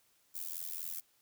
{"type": "noise with amplitude modulation", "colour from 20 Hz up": "violet", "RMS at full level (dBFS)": -37, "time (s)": [0.34, 1.01], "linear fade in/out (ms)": 20, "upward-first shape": "sine", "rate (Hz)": 84.2, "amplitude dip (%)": 100, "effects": ["white hiss -71 dBFS RMS until 1.21 s"]}